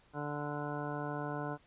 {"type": "harmonic tone", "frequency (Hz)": 146.8, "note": "D3", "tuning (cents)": 0, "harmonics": [1, 2, 3, 4, 5, 6, 7, 9, 10], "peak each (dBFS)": [-41, -42, -44, -45, -44, -49, -45, -50, -47], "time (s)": [0.13, 1.58], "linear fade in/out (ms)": 50, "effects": ["pink hiss -66 dBFS RMS until 1.66 s", "resampled to 8000 Hz"]}